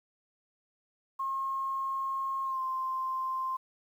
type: tone with pitch glide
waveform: sine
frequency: 1076 to 1046.6 Hz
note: C6 to C6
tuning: +48 to 0 cents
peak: -30 dBFS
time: 1.19-3.57 s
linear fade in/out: 10 ms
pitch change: -48 cents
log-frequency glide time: 2.43-2.62 s
effects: 10-bit